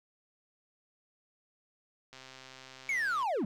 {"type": "click train", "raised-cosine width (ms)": 0.2, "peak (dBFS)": -32, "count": 145, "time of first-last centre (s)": [2.13, 3.229], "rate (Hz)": 131}
{"type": "linear sweep", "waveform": "triangle", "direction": "down", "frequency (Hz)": [2262, 171.3], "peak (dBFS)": -27, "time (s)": [2.89, 3.45], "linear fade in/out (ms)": 2}
{"effects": []}